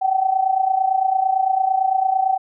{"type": "tone with amplitude modulation", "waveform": "sine", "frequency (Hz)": 763, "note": "G5", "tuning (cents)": -47, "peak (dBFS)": -12, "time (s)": [0.01, 2.38], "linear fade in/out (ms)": 20, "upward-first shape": "sine", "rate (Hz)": 28.9, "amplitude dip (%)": 75, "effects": []}